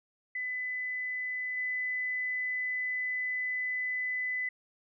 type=tone with level steps; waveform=sine; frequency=2005 Hz; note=B6; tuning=26 cents sharp; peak=-32 / -30 dBFS; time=0.35-4.49 s; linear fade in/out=5 ms; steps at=1.57 s; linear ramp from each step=2 ms; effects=none